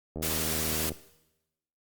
click train, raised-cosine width 2 ms, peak -23 dBFS, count 61, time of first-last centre 0.16-0.919 s, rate 79.1 Hz
white noise, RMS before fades -31 dBFS, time 0.22-0.9 s, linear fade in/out 10 ms
effects noise-tail reverb RT60 0.9 s tail -17 dB re dry + Opus 48 kbps

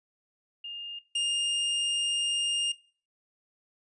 sine / 45% pulse tone pair in turn, 2822 / 2822 Hz, F7 / F7, +17 / +17 cents, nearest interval unison, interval 0 cents, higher neither, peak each -36 / -26 dBFS, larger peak second, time 0.64-0.99 / 1.15-2.72 s, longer second, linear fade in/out 5 ms, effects noise-tail reverb RT60 0.4 s tail -19 dB re dry + resampled to 22050 Hz

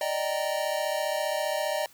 square chord, Eb major seventh, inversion third, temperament equal with one note detuned, 587.3 / 622.3 / 775.9 / 932.3 Hz, D5 / Eb5 / G5 / Bb5, 0 / 0 / -18 / 0 cents, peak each -32 / -31 / -35 / -37 dBFS, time 0.01-1.86 s, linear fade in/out 2 ms, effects white hiss -56 dBFS RMS until 1.93 s

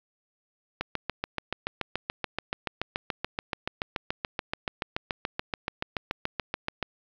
click train, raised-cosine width 0.3 ms, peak -12 dBFS, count 43, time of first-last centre 0.81-6.827 s, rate 6.98 Hz, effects low-pass 5000 Hz 12 dB/octave + 8-bit

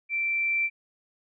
sine tone with level ramp, 2344 Hz, D7, 4 cents flat, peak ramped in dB -25 to -22 dBFS, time 0.09-0.7 s, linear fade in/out 50 ms, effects none

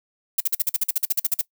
violet noise bursts, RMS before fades -20 dBFS, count 15, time 0.38-1.413 s, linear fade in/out 5 ms, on 25 ms, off 47 ms, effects noise-tail reverb RT60 0.1 s tail -21 dB re dry

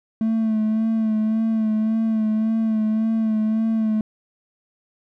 triangle tone with vibrato, 220 Hz, A3, in tune, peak -15 dBFS, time 0.21-4.01 s, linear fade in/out 2 ms, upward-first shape sine, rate 1.8 Hz, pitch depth 32 cents each way, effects tanh soft clip ceiling -11 dBFS

